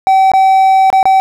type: tone with dropouts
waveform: triangle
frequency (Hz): 767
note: G5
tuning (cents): -38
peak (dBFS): -3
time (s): 0.07-1.2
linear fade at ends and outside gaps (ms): 0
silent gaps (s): 0.317-0.336 / 0.902-0.928 / 1.029-1.055
effects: none